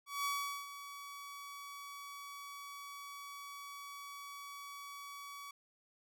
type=tone with ADSR envelope; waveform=sawtooth; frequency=1135 Hz; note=C#6; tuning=41 cents sharp; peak=-30 dBFS; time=0.06-5.51 s; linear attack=190 ms; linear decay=410 ms; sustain=-13 dB; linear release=4 ms; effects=none